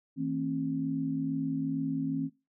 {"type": "tone cluster", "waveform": "sine", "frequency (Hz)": [160.2, 226.6, 268.9], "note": ["E3", "A#3", "C4"], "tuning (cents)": [-49, -49, 47], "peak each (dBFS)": [-35, -38, -30], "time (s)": [0.16, 2.3], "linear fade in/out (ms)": 50, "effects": ["noise-tail reverb RT60 0.3 s tail -24 dB re dry"]}